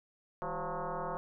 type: tone with frequency modulation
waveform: sine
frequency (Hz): 199.2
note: G3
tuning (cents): +28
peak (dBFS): -34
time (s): 0.42-1.17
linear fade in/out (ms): 0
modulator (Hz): 179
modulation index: 6
effects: none